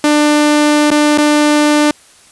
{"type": "tone with dropouts", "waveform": "sawtooth", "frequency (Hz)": 297.7, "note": "D4", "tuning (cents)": 24, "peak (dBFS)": -4, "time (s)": [0.04, 1.91], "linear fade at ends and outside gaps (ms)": 2, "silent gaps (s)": [[0.905, 0.914], [1.177, 1.183]], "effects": ["white hiss -44 dBFS RMS until 2.31 s", "resampled to 24000 Hz"]}